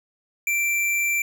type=tone; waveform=square; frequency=2349 Hz; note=D7; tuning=in tune; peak=-21 dBFS; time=0.47-1.22 s; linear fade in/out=2 ms; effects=none